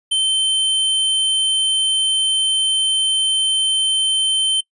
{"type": "tone", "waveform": "square", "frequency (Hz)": 3095, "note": "G7", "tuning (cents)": -23, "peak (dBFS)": -15, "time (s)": [0.11, 4.61], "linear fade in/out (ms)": 10, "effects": ["noise-tail reverb RT60 0.1 s tail -22 dB re dry", "resampled to 24000 Hz"]}